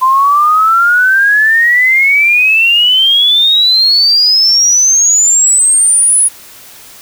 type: exponential sweep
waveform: sine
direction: up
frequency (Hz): 1026 to 10450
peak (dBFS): -5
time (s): 0.01-6.29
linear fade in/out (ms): 20
effects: white hiss -35 dBFS RMS until 7.01 s